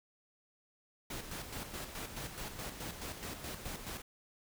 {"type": "noise with tremolo", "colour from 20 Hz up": "pink", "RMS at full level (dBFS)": -42, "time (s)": [1.1, 4.02], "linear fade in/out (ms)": 5, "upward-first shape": "square", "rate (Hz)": 4.7, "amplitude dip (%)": 50, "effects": []}